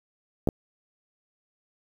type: clicks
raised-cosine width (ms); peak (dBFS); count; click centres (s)
2; -10; 2; 0.474 / 0.488
effects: 7-bit